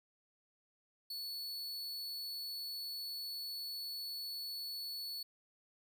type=tone; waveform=45% pulse; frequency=4424 Hz; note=C#8; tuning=4 cents flat; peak=-40 dBFS; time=1.1-5.23 s; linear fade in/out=5 ms; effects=13-bit